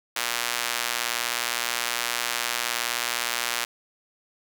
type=tone with high-pass filter; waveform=sawtooth; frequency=119.4 Hz; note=A#2; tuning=42 cents sharp; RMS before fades=-28 dBFS; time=0.16-3.65 s; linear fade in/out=5 ms; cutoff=1500 Hz; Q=0.59; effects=none